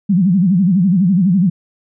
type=tone with vibrato; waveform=sine; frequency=185 Hz; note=F#3; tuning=in tune; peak=-9 dBFS; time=0.09-1.5 s; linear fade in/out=10 ms; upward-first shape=sine; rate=12 Hz; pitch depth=180 cents each way; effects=none